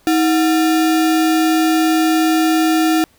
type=tone with sample-and-hold; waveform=sine; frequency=318.6 Hz; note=D#4; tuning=41 cents sharp; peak=-11 dBFS; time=0.07-3.04 s; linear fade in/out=0 ms; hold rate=1050 Hz; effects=pink hiss -54 dBFS RMS until 3.18 s